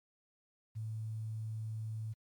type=tone with quantisation; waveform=sine; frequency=110 Hz; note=A2; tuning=in tune; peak=-37 dBFS; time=0.75-2.14 s; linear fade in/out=20 ms; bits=11; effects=MP3 96 kbps